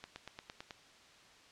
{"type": "accelerating click train", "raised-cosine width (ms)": 0.2, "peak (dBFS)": -27, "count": 7, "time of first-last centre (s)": [0.04, 0.708], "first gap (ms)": 120, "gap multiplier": 0.97, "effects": ["white hiss -60 dBFS RMS until 1.51 s", "low-pass 5000 Hz 12 dB/octave"]}